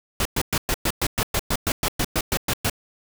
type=noise bursts; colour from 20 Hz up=pink; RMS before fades=-22 dBFS; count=16; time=0.2-2.698 s; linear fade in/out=2 ms; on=53 ms; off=110 ms; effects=none